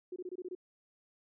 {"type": "tone bursts", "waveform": "sine", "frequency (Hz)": 363.6, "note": "F#4", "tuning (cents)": -30, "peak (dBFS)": -38, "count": 7, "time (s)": [0.12, 0.551], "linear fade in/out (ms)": 5, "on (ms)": 41, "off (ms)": 24, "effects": []}